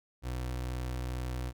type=tone; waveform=30% pulse; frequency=62.3 Hz; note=B1; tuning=16 cents sharp; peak=-31 dBFS; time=0.22-1.53 s; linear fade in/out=50 ms; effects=none